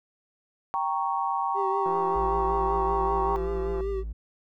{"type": "chord", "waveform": "sine", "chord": "G diminished", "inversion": "none", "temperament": "equal", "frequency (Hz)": [784, 932.3, 1108.7], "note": ["G5", "Bb5", "Db6"], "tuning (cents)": [0, 0, 0], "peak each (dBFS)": -29, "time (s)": [0.74, 3.36], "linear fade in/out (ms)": 0}
{"type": "tone with vibrato", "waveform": "triangle", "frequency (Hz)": 389.8, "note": "G4", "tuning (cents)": -10, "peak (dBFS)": -26, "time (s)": [1.54, 4.04], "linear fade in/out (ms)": 50, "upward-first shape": "triangle", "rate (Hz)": 5.2, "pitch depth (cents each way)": 45}
{"type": "click train", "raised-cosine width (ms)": 1, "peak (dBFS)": -25, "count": 334, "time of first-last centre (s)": [1.86, 3.807], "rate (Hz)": 171}
{"type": "tone", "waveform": "triangle", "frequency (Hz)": 54.5, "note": "A1", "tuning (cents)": -16, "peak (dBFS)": -29, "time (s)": [2.15, 4.13], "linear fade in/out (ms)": 10}
{"effects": []}